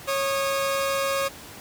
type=tone pair together; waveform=sawtooth; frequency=548.8 / 1232 Hz; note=C#5 / D#6; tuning=-17 / -17 cents; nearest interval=octave + major second; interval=1400 cents; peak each=-20 / -26 dBFS; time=0.07-1.29 s; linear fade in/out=20 ms; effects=pink hiss -42 dBFS RMS until 1.6 s + high-pass 80 Hz 12 dB/octave